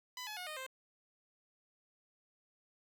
10% pulse tone with pitch steps, 1000 / 850.7 / 723.6 / 615.6 / 523.6 Hz, B5 / G#5 / F#5 / D#5 / C5, +21 / +41 / -39 / -19 / +1 cents, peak -34 dBFS, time 0.17-0.665 s, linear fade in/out 2 ms, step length 99 ms, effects none

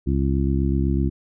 harmonic tone, 68 Hz, C#2, 33 cents flat, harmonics 1 / 2 / 3 / 4 / 5, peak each -21 / -24 / -26 / -27 / -28 dBFS, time 0.06-1.1 s, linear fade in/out 20 ms, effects none

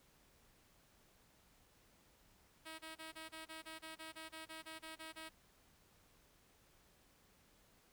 5% pulse tone bursts, 319.2 Hz, D#4, 44 cents sharp, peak -37 dBFS, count 16, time 2.65-5.295 s, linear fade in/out 20 ms, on 140 ms, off 27 ms, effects pink hiss -70 dBFS RMS until 7.92 s

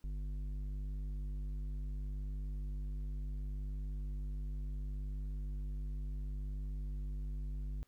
triangle tone with tanh clipping, 49.65 Hz, G1, 23 cents sharp, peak -39 dBFS, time 0.04-7.83 s, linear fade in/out 0 ms, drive 14 dB, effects pink hiss -75 dBFS RMS until 7.87 s

